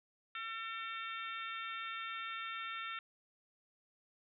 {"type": "harmonic tone", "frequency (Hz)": 451.1, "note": "A4", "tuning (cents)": 43, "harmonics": [3, 4, 5, 6, 7, 8], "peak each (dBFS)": [-43, -48, -48, -49, -55, -50], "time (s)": [0.35, 2.99], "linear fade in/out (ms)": 2, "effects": []}